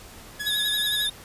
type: tone with tremolo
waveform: sawtooth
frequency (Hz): 1689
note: G#6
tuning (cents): +29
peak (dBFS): -23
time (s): 0.39-1.08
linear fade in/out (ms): 20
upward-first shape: triangle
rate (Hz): 15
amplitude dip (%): 50
type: tone with vibrato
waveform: square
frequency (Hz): 3700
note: A#7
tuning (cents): -14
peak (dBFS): -24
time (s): 0.46-1.1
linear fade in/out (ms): 10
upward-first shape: sine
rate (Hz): 11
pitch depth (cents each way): 64
effects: pink hiss -45 dBFS RMS until 1.24 s + resampled to 32000 Hz